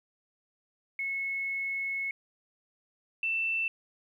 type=tone pair in turn; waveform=sine; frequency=2190 / 2670 Hz; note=C#7 / E7; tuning=-22 / +22 cents; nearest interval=minor third; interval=344 cents; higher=second; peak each=-30 / -27 dBFS; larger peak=second; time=0.99-2.11 / 3.23-3.68 s; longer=first; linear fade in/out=2 ms; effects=11-bit